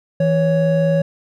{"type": "tone pair together", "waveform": "triangle", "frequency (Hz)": [163.8, 556.6], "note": ["E3", "C#5"], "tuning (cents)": [-11, 7], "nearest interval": "octave + major sixth", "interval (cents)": 2118, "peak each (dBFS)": -14, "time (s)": [0.2, 1.02], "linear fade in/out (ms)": 5, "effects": []}